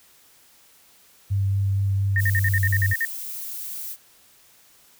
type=tone with vibrato; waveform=sine; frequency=98.3 Hz; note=G2; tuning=5 cents sharp; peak=-19 dBFS; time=1.3-2.94 s; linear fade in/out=20 ms; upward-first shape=sine; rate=4.3 Hz; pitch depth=10 cents each way
type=tone bursts; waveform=sine; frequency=1829 Hz; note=A#6; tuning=33 cents flat; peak=-20 dBFS; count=10; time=2.16-3.051 s; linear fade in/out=2 ms; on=45 ms; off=49 ms
type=noise; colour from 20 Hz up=violet; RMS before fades=-33 dBFS; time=2.17-3.97 s; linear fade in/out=50 ms
effects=white hiss -55 dBFS RMS until 4.99 s